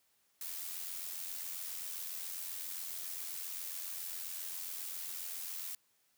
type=noise with amplitude modulation; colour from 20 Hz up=blue; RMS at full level=-40 dBFS; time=0.41-5.75 s; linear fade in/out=2 ms; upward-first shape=sine; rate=87.4 Hz; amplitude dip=50%; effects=white hiss -74 dBFS RMS until 6.17 s + high-pass 60 Hz 12 dB/octave